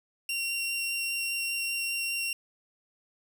sawtooth tone with vibrato, 2751 Hz, F7, 27 cents flat, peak -26 dBFS, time 0.29-2.33 s, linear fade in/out 2 ms, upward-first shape triangle, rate 5 Hz, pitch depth 10 cents each way, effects none

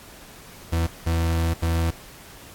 40% pulse tone bursts at uneven times, 82.8 Hz, E2, 8 cents sharp, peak -19 dBFS, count 3, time 0.72-0.87 / 1.06-1.54 / 1.62-1.91 s, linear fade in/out 10 ms, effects pink hiss -45 dBFS RMS until 2.54 s + AAC 64 kbps

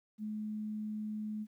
sine tone, 213.5 Hz, G#3, 48 cents sharp, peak -36 dBFS, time 0.18-1.47 s, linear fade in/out 50 ms, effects 12-bit

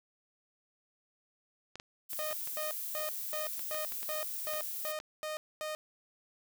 clicks, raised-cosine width 0.2 ms, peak -27 dBFS, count 11, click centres 1.756 / 1.799 / 2.132 / 2.311 / 2.474 / 3.594 / 3.746 / 3.922 / 4.03 / 4.537 / 5.001 s
violet noise, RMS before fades -39 dBFS, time 2.09-4.93 s, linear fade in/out 20 ms
sawtooth tone bursts, 616 Hz, D#5, 17 cents flat, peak -32 dBFS, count 10, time 2.19-5.75 s, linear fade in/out 0 ms, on 140 ms, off 240 ms
effects none

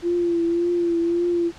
sine tone with vibrato, 342.8 Hz, F4, 32 cents flat, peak -18 dBFS, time 0.02-1.52 s, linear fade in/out 50 ms, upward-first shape triangle, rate 1.8 Hz, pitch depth 39 cents each way, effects pink hiss -45 dBFS RMS until 1.58 s + low-pass 6000 Hz 12 dB/octave

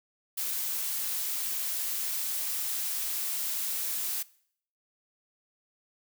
blue noise, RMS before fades -32 dBFS, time 0.37-4.23 s, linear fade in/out 10 ms, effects noise-tail reverb RT60 0.6 s tail -21 dB re dry

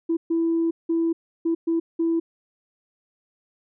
sine tone bursts at uneven times, 331.2 Hz, E4, 8 cents sharp, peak -18 dBFS, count 6, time 0.09-0.17 / 0.3-0.71 / 0.89-1.13 / 1.45-1.55 / 1.67-1.8 / 1.99-2.2 s, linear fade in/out 10 ms, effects tanh soft clip ceiling -15 dBFS

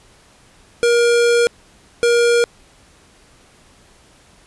square tone bursts at uneven times, 473.6 Hz, A#4, 27 cents sharp, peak -12 dBFS, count 2, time 0.83-1.47 / 2.03-2.44 s, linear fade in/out 0 ms, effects pink hiss -50 dBFS RMS until 4.46 s + resampled to 24000 Hz

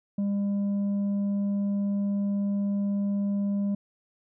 sine tone with tanh clipping, 200.9 Hz, G3, 43 cents sharp, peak -25 dBFS, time 0.18-3.75 s, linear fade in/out 5 ms, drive 4 dB, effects none

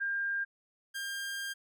sine / sawtooth tone pair in turn, 1602 / 1602 Hz, G6 / G6, +37 / +37 cents, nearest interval unison, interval 0 cents, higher neither, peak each -30 / -32 dBFS, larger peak first, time 0-0.45 / 0.94-1.54 s, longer second, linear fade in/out 20 ms, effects none

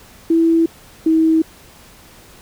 sine tone pair in turn, 329.6 / 321.1 Hz, E4 / E4, 0 / -45 cents, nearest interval unison, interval 45 cents, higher first, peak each -10 dBFS, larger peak neither, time 0.3-0.66 / 1.06-1.42 s, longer neither, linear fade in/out 5 ms, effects pink hiss -44 dBFS RMS until 2.41 s

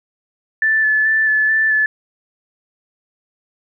sine tone with vibrato, 1746 Hz, A6, 14 cents flat, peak -12 dBFS, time 0.62-1.86 s, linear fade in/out 2 ms, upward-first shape square, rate 2.3 Hz, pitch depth 15 cents each way, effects none

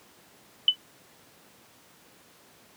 sine tone with exponential decay, 3004 Hz, F#7, 26 cents sharp, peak -11 dBFS, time 0.68-0.76 s, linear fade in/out 2 ms, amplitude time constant 16 ms, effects pink hiss -56 dBFS RMS until 2.76 s + high-pass 150 Hz 12 dB/octave

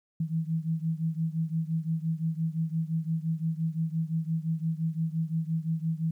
sine beating tone pair, 159.9 / 165.7 Hz, D#3 / E3, +48 / +9 cents, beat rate 5.8 Hz, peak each -29 / -31 dBFS, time 0.2-6.11 s, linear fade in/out 5 ms, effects 11-bit

